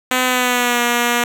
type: tone with pitch glide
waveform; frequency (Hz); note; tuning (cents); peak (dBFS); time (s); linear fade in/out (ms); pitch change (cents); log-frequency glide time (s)
5% pulse; 254.1 to 239.8; B3 to A#3; +49 to +49; -3; 0.11-1.24; 2; -100; 0.25-0.81
effects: none